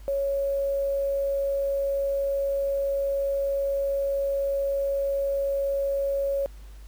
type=tone with quantisation; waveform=sine; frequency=554.4 Hz; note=C#5; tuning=in tune; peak=-23 dBFS; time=0.08-6.46 s; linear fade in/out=0 ms; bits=8; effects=added 50 Hz sine -41 dBFS peak until 6.87 s + pink hiss -57 dBFS RMS until 6.87 s